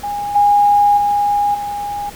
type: tone with level steps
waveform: sine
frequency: 819 Hz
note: G#5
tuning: 24 cents flat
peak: -19 / -8 / -12 / -20 dBFS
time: 0.03-2.1 s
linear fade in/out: 10 ms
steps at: 0.35 / 0.97 / 1.54 s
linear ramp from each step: 10 ms
effects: pink hiss -36 dBFS RMS until 2.15 s